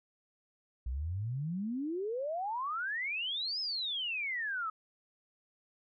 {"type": "exponential two-way sweep", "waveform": "sine", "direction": "up then down", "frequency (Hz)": [58.27, 5250, 1258], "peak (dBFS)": -33, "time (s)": [0.86, 4.7], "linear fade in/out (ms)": 5, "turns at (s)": 3.6, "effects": []}